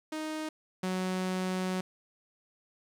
sawtooth tone pair in turn, 311.1 / 185.36 Hz, D#4 / F#3, 0 / +3 cents, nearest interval major sixth, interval 897 cents, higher first, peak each -30 / -26 dBFS, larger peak second, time 0.12-0.49 / 0.83-1.81 s, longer second, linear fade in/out 5 ms, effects low-pass 10000 Hz 12 dB/octave + 10-bit

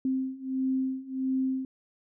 sine beating tone pair, 261.6 / 263.1 Hz, C4 / C4, 0 / +10 cents, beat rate 1.5 Hz, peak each -31 / -29 dBFS, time 0.05-1.65 s, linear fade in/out 2 ms, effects none

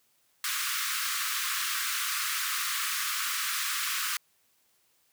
pink high-pass noise, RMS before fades -31 dBFS, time 0.44-4.17 s, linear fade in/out 2 ms, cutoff 1100 Hz, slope 96 dB/octave, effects white hiss -69 dBFS RMS until 5.12 s + high-pass 60 Hz 12 dB/octave

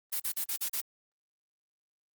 blue noise bursts, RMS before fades -32 dBFS, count 6, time 0.12-0.811 s, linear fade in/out 10 ms, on 81 ms, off 41 ms, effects Opus 32 kbps

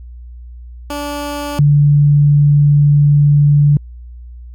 15% pulse / sine tone pair in turn, 290 / 145.46 Hz, D4 / D3, -22 / -16 cents, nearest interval octave, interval 1194 cents, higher first, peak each -14 / -6 dBFS, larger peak second, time 0.9-1.59 / 1.59-3.77 s, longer second, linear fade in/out 2 ms, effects added 60 Hz sine -30 dBFS peak until 4.54 s

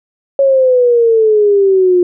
sine exponential sweep, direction down, 554.4 to 352.8 Hz, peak -6 dBFS, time 0.39-2.03 s, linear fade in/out 2 ms, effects none

